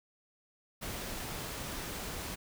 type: noise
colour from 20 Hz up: pink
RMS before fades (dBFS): -40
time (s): 0.81-2.36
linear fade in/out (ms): 20
effects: none